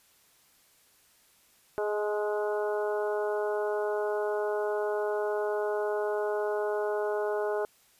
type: harmonic tone with a mistuned harmonic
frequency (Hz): 209.1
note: G#3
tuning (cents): +12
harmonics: 2 / 3 / 4 / 5 / 6 / 7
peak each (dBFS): -29 / -33 / -37 / -42 / -44 / -41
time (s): 1.78-7.65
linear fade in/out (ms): 0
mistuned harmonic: 4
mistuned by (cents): +15
effects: white hiss -63 dBFS RMS until 7.99 s + resampled to 32000 Hz